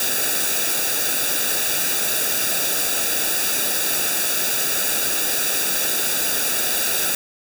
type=noise with comb filter; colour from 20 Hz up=white; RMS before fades=-21 dBFS; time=0-7.15 s; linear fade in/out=2 ms; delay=0.95 ms; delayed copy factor=-0.8; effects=none